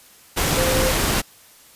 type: tone in noise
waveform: sine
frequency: 520 Hz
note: C5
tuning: 11 cents flat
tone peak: -21 dBFS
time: 0.56-0.92 s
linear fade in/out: 20 ms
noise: pink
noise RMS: -20 dBFS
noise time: 0.36-1.22 s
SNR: -4 dB
effects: white hiss -49 dBFS RMS until 1.75 s + resampled to 32000 Hz